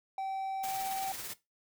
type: tone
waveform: triangle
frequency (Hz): 772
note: G5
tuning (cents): -27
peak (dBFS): -31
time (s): 0.18-1.12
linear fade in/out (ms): 2
type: noise with tremolo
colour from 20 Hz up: white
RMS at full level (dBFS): -40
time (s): 0.63-1.34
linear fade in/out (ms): 10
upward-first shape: sine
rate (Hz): 18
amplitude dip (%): 35
effects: noise-tail reverb RT60 0.2 s tail -17 dB re dry